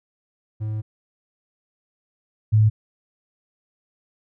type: tone pair in turn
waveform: triangle / sine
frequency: 108 / 108 Hz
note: A2 / A2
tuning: -32 / -32 cents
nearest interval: unison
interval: 0 cents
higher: neither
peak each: -22 / -12 dBFS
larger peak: second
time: 0.6-0.82 / 2.52-2.7 s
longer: first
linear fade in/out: 20 ms
effects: none